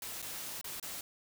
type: noise with dropouts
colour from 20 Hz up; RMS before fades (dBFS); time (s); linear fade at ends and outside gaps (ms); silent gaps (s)
white; -42; 0.02-1.01; 2; 0.219-0.225 / 0.613-0.643 / 0.799-0.827
effects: none